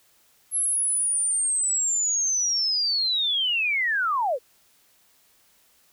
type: linear sweep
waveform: sine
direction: down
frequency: 11175 to 451 Hz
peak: -21 dBFS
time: 0.51-4.39 s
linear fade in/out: 50 ms
effects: white hiss -61 dBFS RMS until 5.92 s